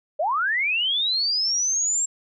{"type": "linear sweep", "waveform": "sine", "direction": "up", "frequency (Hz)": [554.4, 7570], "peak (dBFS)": -20, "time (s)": [0.19, 2.06], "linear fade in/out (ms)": 10, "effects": []}